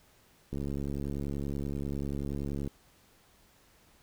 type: click train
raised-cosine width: 3 ms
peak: -23 dBFS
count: 152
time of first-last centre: 0.53-2.675 s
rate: 70.4 Hz
effects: pink hiss -63 dBFS RMS until 4.02 s